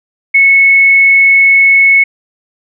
sine tone with frequency modulation, 2200 Hz, C#7, 14 cents flat, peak -3 dBFS, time 0.34-2.04 s, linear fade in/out 10 ms, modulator 35.3 Hz, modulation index 0.26, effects none

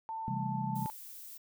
sine tone with pitch glide, 892 to 880.7 Hz, A5 to A5, +23 to +1 cents, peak -36 dBFS, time 0.09-0.9 s, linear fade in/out 0 ms, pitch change -22 cents, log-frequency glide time 0.34-0.46 s
sine chord, A minor seventh, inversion first, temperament just, 132 / 165 / 198 / 220 Hz, C3 / E3 / G3 / A3, +16 / +2 / +18 / 0 cents, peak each -37 / -40 / -38 / -43 dBFS, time 0.28-0.86 s, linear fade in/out 0 ms
violet noise, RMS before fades -48 dBFS, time 0.75-1.38 s, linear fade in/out 10 ms
effects none

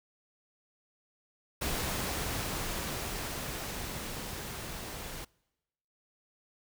pink noise with level ramp, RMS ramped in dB -33 to -42 dBFS, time 1.61-5.25 s, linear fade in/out 10 ms, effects noise-tail reverb RT60 1.0 s tail -26 dB re dry

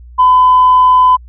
sine tone, 1009 Hz, B5, 37 cents sharp, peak -3 dBFS, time 0.18-1.17 s, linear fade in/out 20 ms, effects tanh soft clip ceiling 0 dBFS + added 60 Hz sine -32 dBFS peak until 1.28 s

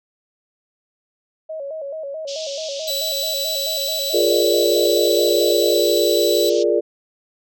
sine tone with vibrato, 594 Hz, D5, 20 cents sharp, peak -26 dBFS, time 1.49-5.81 s, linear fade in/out 10 ms, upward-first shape square, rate 4.6 Hz, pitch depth 110 cents each way
white band-pass noise, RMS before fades -32 dBFS, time 2.27-6.64 s, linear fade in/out 20 ms, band 2900 to 6200 Hz, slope 48 dB/octave
sawtooth tone, 3951 Hz, B7, in tune, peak -19 dBFS, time 2.87-6.5 s, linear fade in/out 10 ms
sine chord, Bb dominant seventh, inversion second, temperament equal, 349.2 / 415.3 / 466.2 / 587.3 Hz, F4 / Ab4 / Bb4 / D5, 0 / 0 / 0 / 0 cents, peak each -20 dBFS, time 4.13-6.81 s, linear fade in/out 20 ms
effects none

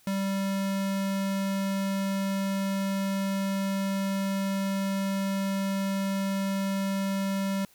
square tone, 195.1 Hz, G3, 8 cents flat, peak -27 dBFS, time 0.07-7.65 s, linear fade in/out 2 ms, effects white hiss -60 dBFS RMS until 7.74 s

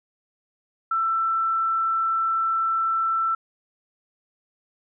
sine tone, 1334 Hz, E6, 20 cents sharp, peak -20 dBFS, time 0.91-3.35 s, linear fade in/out 5 ms, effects none

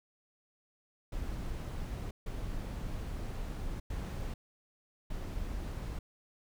brown noise bursts at uneven times, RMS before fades -38 dBFS, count 4, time 1.12-2.11 / 2.26-3.8 / 3.9-4.34 / 5.1-5.99 s, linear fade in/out 5 ms, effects none

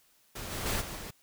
pink noise with level steps, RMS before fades -40 / -36 / -31 / -40 / -42 dBFS, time 0.35-1.11 s, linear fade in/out 10 ms, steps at 0.5 / 0.65 / 0.8 / 0.95 s, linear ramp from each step 20 ms, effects white hiss -66 dBFS RMS until 1.22 s

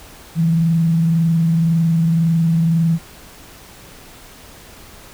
sine tone with frequency modulation, 164.81 Hz, E3, in tune, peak -12 dBFS, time 0.35-2.99 s, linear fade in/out 50 ms, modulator 21.9 Hz, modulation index 0.22, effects pink hiss -41 dBFS RMS until 5.13 s

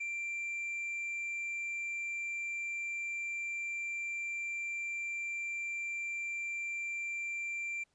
sine tone with tanh clipping, 2360 Hz, D7, 8 cents sharp, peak -36 dBFS, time 0-7.84 s, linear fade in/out 10 ms, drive 3 dB, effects pink hiss -75 dBFS RMS until 7.94 s + resampled to 22050 Hz

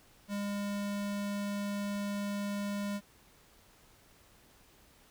square tone, 202.8 Hz, G#3, 41 cents flat, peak -34 dBFS, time 0.28-3.01 s, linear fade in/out 50 ms, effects pink hiss -62 dBFS RMS until 5.1 s

